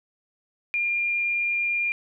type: tone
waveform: sine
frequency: 2403 Hz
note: D7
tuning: 39 cents sharp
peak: -22 dBFS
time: 0.74-1.92 s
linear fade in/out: 0 ms
effects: none